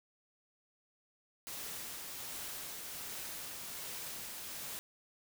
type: noise with tremolo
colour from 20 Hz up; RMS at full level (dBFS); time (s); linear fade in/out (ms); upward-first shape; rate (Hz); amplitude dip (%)
white; -43; 1.47-4.79; 0; triangle; 1.3; 25
effects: none